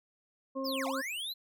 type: harmonic tone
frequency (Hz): 267.6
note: C4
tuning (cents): +39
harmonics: 1 / 2 / 4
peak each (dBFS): -36 / -36 / -41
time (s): 0.55-1.02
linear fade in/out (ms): 20
type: linear two-way sweep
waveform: square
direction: down then up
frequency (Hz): 5500 to 659.3 to 4154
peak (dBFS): -36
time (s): 0.64-1.34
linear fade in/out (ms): 20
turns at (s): 0.87
effects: none